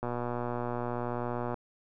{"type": "click train", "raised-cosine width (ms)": 1, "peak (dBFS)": -20, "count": 184, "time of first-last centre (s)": [0.03, 1.542], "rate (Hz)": 121, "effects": []}